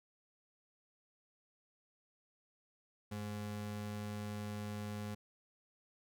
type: ring-modulated tone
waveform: square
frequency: 155.56 Hz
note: D#3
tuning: in tune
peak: -38 dBFS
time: 3.11-5.15 s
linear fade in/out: 10 ms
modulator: 55.2 Hz
effects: none